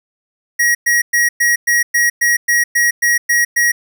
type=tone bursts; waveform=square; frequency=1900 Hz; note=A#6; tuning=33 cents sharp; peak=-11 dBFS; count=12; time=0.59-3.72 s; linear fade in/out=10 ms; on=160 ms; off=110 ms; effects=none